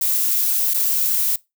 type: noise with dropouts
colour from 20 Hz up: violet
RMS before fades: -19 dBFS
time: 0.01-1.36 s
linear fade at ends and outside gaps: 5 ms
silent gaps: 0.738-0.742 s
effects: noise-tail reverb RT60 0.2 s tail -21 dB re dry

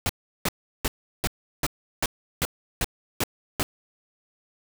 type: noise bursts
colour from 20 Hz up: pink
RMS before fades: -24 dBFS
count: 10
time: 0.06-3.63 s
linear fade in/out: 0 ms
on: 33 ms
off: 360 ms
effects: none

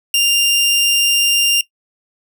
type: tone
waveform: sawtooth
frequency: 2794 Hz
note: F7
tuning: in tune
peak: -8 dBFS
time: 0.14-1.61 s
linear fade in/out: 2 ms
effects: noise-tail reverb RT60 0.1 s tail -19 dB re dry

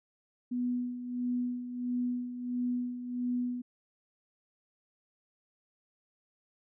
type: tone with tremolo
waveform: sine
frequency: 246.2 Hz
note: B3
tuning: 5 cents flat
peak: -28 dBFS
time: 0.51-3.62 s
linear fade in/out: 10 ms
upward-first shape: sine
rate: 1.5 Hz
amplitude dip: 65%
effects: none

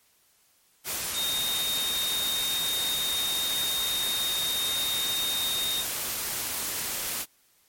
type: tone in noise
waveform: sine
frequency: 3700 Hz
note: A#7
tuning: 14 cents flat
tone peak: -27 dBFS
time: 1.13-5.85 s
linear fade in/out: 50 ms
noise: white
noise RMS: -31 dBFS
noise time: 0.84-7.26 s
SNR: +1 dB
effects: white hiss -64 dBFS RMS until 7.68 s + MP3 64 kbps

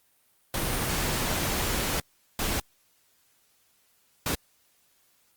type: noise bursts at uneven times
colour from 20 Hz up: pink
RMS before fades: -28 dBFS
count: 3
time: 0.54-2 / 2.39-2.6 / 4.26-4.35 s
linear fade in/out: 2 ms
effects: white hiss -66 dBFS RMS until 5.36 s + Opus 32 kbps

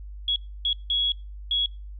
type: tone bursts at uneven times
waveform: sine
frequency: 3341 Hz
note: G#7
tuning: 10 cents sharp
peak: -21 dBFS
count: 4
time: 0.28-0.36 / 0.65-0.73 / 0.9-1.12 / 1.51-1.66 s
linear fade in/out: 2 ms
effects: noise-tail reverb RT60 0.3 s tail -25 dB re dry + added 50 Hz sine -36 dBFS peak until 1.99 s

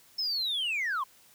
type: linear sweep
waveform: sine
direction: down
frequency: 5300 to 987.8 Hz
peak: -26 dBFS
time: 0.18-1.04 s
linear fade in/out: 10 ms
effects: tanh soft clip ceiling -26 dBFS + white hiss -59 dBFS RMS until 1.34 s

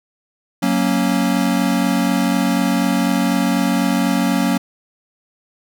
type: chord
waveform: square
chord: F# major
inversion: none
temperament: equal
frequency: 185 / 233.1 / 277.2 Hz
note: F#3 / A#3 / C#4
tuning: 0 / 0 / 0 cents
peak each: -20 dBFS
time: 0.62-4.58 s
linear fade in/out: 10 ms
effects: none

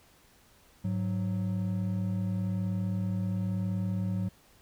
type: tone pair together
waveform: triangle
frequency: 103.83 / 184.81 Hz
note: G#2 / F#3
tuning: 0 / -2 cents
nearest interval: minor seventh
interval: 998 cents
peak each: -29 / -29 dBFS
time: 0.84-4.29 s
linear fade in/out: 10 ms
effects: pink hiss -61 dBFS RMS until 4.61 s

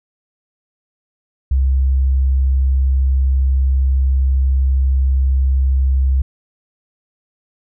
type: tone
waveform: sine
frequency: 66.3 Hz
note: C2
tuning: 23 cents sharp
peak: -11 dBFS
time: 1.51-6.22 s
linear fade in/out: 5 ms
effects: none

